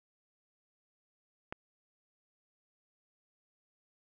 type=click; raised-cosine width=0.5 ms; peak=-23 dBFS; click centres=1.525 s; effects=none